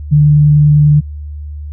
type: tone with vibrato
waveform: sine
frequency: 148.3 Hz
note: D3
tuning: 17 cents sharp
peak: -4 dBFS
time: 0.11-1.01 s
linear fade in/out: 20 ms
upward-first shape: square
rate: 20 Hz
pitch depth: 23 cents each way
effects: added 74 Hz sine -22 dBFS peak until 1.72 s